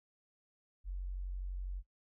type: tone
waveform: sine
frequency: 46 Hz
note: F#1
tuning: 9 cents flat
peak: -37 dBFS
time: 0.84-1.83 s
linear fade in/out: 50 ms
effects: noise-tail reverb RT60 0.1 s tail -21 dB re dry